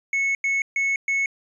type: tone bursts at uneven times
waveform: triangle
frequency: 2200 Hz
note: C#7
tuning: 14 cents flat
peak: -18 dBFS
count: 4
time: 0.13-0.35 / 0.44-0.62 / 0.76-0.96 / 1.08-1.26 s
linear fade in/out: 2 ms
effects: resampled to 22050 Hz